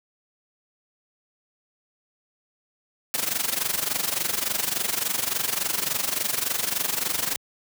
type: noise with amplitude modulation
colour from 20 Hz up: white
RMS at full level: -23 dBFS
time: 3.14-7.36 s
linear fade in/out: 0 ms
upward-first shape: sine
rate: 23.5 Hz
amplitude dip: 80%
effects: high-pass 100 Hz 12 dB/octave